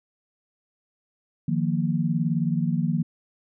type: chord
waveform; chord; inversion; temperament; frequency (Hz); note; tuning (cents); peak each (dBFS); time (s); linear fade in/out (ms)
sine; Eb suspended second; none; equal; 155.56 / 174.61 / 233.1; Eb3 / F3 / Bb3; 0 / 0 / 0; -25 / -25 / -27; 1.48-3.03; 5
effects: none